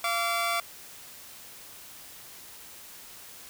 20% pulse tone pair together, 688.4 / 1154 Hz, F5 / D6, -25 / -31 cents, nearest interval major sixth, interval 894 cents, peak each -24 dBFS, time 0.04-0.6 s, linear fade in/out 2 ms, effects white hiss -47 dBFS RMS until 3.49 s

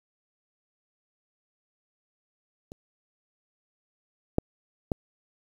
clicks, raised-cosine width 2 ms, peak -29 / -8 / -12 dBFS, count 3, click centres 2.719 / 4.384 / 4.918 s, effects 8-bit

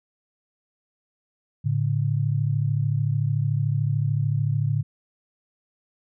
sine tone pair together, 110 / 143.55 Hz, A2 / D3, 0 / -39 cents, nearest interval perfect fourth, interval 461 cents, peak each -23 dBFS, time 1.64-4.83 s, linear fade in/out 20 ms, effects none

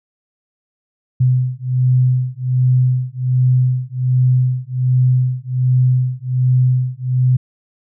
sine beating tone pair, 126.5 / 127.8 Hz, B2 / C3, +42 / -40 cents, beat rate 1.3 Hz, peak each -15 dBFS, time 1.2-7.37 s, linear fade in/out 10 ms, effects none

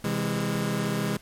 sawtooth chord, C augmented, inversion none, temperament just, 130.81 / 163.52 / 204.4 Hz, C3 / E3 / G#3, 0 / -14 / -27 cents, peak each -27 / -26 / -24 dBFS, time 0.04-1.17 s, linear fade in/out 5 ms, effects pink hiss -53 dBFS RMS until 1.21 s + MP3 64 kbps

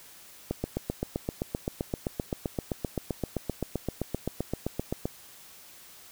click train, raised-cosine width 2 ms, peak -15 dBFS, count 36, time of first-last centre 0.51-5.055 s, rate 7.7 Hz, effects white hiss -51 dBFS RMS until 6.11 s

